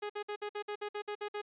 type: tone bursts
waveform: sawtooth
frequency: 415.3 Hz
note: G#4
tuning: in tune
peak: -32 dBFS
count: 11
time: 0.02-1.417 s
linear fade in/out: 10 ms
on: 77 ms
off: 55 ms
effects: resampled to 8000 Hz